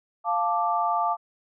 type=chord; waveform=sine; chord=D minor; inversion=first; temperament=equal; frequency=698.5 / 880 / 1174.7 Hz; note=F5 / A5 / D6; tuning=0 / 0 / 0 cents; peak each=-26 dBFS; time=0.24-1.17 s; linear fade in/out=50 ms; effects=none